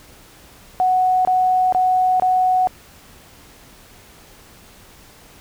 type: tone bursts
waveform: sine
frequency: 740 Hz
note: F#5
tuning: in tune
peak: -13 dBFS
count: 4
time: 0.8-2.672 s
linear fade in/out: 0 ms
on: 450 ms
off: 24 ms
effects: pink hiss -46 dBFS RMS until 5.4 s